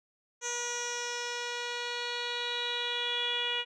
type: tone with low-pass filter sweep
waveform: 10% pulse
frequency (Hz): 481.9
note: B4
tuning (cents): -43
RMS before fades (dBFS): -34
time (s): 0.41-3.65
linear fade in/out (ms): 50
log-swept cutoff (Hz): 6300 to 3100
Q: 8.2
effects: none